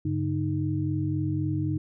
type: tone cluster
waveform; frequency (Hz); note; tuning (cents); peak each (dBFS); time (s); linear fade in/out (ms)
sine; 99.1 / 142.9 / 308.9; G2 / D3 / D#4; +19 / -47 / -12; -29; 0.05-1.78; 5
effects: none